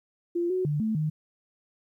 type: tone with pitch steps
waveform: sine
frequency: 345.3 / 369.7 / 148 / 219.2 / 154.1 Hz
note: F4 / F#4 / D3 / A3 / D#3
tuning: -20 / -1 / +14 / -6 / -16 cents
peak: -24 dBFS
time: 0.35-1.1 s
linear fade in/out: 10 ms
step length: 150 ms
effects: 11-bit